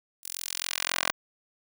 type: tone with high-pass filter sweep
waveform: 10% pulse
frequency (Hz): 43.77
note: F1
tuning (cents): +5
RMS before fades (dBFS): -32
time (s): 0.23-1.12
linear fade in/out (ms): 10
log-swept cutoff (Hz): 9000 to 1000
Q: 0.72
effects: none